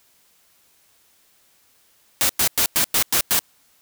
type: noise bursts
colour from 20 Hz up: white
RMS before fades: -18 dBFS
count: 7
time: 2.21-3.391 s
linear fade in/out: 0 ms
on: 83 ms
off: 100 ms
effects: white hiss -59 dBFS RMS until 3.81 s